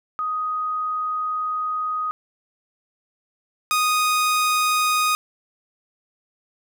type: tone pair in turn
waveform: sine / sawtooth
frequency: 1249 / 1242.2 Hz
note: D#6 / D#6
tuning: +6 / -3 cents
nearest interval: unison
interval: 9 cents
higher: first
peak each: -22 / -14 dBFS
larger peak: second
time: 0.19-2.11 / 3.71-5.15 s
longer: first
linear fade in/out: 0 ms
effects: none